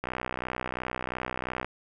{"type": "click train", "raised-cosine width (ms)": 0.5, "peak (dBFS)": -16, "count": 102, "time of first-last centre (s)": [0.04, 1.646], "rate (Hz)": 62.9, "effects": []}